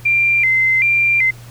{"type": "tone with vibrato", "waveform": "sine", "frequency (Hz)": 2217, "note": "C#7", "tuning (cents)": 0, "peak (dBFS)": -11, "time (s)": [0.05, 1.31], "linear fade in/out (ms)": 10, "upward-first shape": "square", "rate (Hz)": 1.3, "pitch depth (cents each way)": 120, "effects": ["added 119 Hz sine -35 dBFS peak until 1.5 s", "pink hiss -43 dBFS RMS until 1.5 s"]}